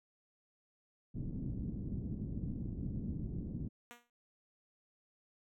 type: low-pass noise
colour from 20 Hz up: white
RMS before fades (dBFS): -40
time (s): 1.14-3.69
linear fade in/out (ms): 20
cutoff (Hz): 240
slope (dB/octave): 24
type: tone with exponential decay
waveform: 5% pulse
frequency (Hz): 239.5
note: A#3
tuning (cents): +47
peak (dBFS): -36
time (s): 3.91-4.1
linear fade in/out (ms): 0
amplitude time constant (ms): 41
effects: none